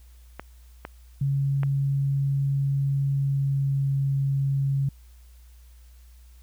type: clicks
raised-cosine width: 0.5 ms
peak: -19 dBFS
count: 3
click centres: 0.396 / 0.851 / 1.633 s
type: tone with pitch glide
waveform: sine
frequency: 138.59 to 137.71 Hz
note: C#3 to C#3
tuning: 0 to -11 cents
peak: -21 dBFS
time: 1.21-4.89 s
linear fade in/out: 5 ms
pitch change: -11 cents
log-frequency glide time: 3.09-3.92 s
effects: added 60 Hz sine -47 dBFS peak until 6.42 s + white hiss -62 dBFS RMS until 6.42 s